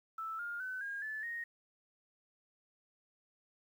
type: tone with pitch steps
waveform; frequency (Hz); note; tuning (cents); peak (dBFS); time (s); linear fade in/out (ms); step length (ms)
sine; 1318.5 / 1413.1 / 1514.6 / 1623.3 / 1739.8 / 1864.6; E6 / F6 / F#6 / G#6 / A6 / A#6; 0 / +20 / +40 / -40 / -20 / 0; -38; 0.18-1.44; 5; 210
effects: 11-bit